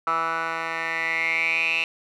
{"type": "tone with band-pass filter sweep", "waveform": "10% pulse", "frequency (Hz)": 164.1, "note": "E3", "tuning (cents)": -8, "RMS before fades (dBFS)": -25, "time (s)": [0.07, 1.84], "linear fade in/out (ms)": 2, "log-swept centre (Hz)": [1300, 2700], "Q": 9.3, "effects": []}